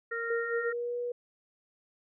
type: harmonic tone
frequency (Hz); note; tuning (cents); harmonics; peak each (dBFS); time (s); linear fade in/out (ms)
463.3; A#4; -11; 1 / 3 / 4; -36 / -36 / -36; 0.11-0.73; 10
type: tone with pitch glide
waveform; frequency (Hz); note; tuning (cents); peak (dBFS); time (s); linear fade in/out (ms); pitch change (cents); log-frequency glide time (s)
sine; 466.2 to 484.6; A#4 to B4; 0 to -33; -31; 0.3-1.12; 5; +67; 0.44-0.98
effects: none